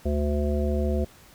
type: harmonic tone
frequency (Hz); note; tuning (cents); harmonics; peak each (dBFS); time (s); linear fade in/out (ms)
73.42; D2; 0; 1 / 3 / 5 / 7 / 9; -24 / -29 / -31 / -32 / -34; 0.05-1.05; 10
effects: pink hiss -52 dBFS RMS until 1.34 s